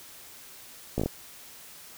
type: slowing click train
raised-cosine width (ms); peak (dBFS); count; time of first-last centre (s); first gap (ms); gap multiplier
2; -14; 5; 0.98-1.06; 16; 1.15
effects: white hiss -48 dBFS RMS until 1.97 s